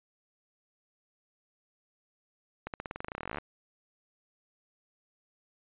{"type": "accelerating click train", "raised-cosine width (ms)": 0.5, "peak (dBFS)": -21, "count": 23, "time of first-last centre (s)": [2.67, 3.384], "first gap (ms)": 68, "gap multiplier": 0.92, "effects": ["resampled to 8000 Hz"]}